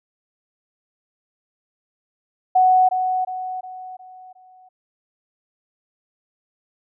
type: tone with echo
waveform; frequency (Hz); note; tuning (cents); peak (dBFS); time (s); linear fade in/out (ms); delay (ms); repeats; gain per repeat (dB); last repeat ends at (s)
sine; 742; F#5; +5; -11; 2.55-2.89; 10; 360; 5; -7; 4.69
effects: none